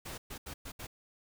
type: noise bursts at uneven times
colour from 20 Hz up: pink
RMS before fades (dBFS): -43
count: 5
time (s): 0.05-0.18 / 0.3-0.38 / 0.46-0.54 / 0.65-0.72 / 0.79-0.87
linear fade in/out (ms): 10
effects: none